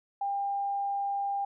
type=tone; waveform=sine; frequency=799 Hz; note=G5; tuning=33 cents sharp; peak=-28 dBFS; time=0.21-1.45 s; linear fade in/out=5 ms; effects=none